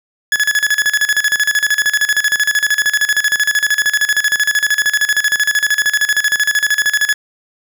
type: tone with tremolo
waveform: 40% pulse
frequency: 1700 Hz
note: G#6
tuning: 40 cents sharp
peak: -9 dBFS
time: 0.32-7.14 s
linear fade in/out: 2 ms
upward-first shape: square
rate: 13 Hz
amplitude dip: 80%
effects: none